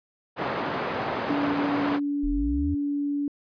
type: band-pass noise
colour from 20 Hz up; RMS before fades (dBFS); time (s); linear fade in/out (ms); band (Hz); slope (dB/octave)
white; -29; 0.36-2; 50; 150 to 1100; 12
type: tone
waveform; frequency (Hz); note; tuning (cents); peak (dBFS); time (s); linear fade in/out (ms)
sine; 287; D4; -40; -24; 1.3-3.28; 2
type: linear sweep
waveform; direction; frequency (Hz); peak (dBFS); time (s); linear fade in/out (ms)
sine; up; 32.24 to 86.1; -26; 2.23-2.75; 10
effects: resampled to 11025 Hz